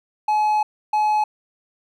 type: tone pair in turn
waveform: triangle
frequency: 850 / 850 Hz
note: G#5 / G#5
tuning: +40 / +40 cents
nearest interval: unison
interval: 0 cents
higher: neither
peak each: -14 dBFS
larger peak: neither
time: 0.28-0.63 / 0.93-1.24 s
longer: first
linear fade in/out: 5 ms
effects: none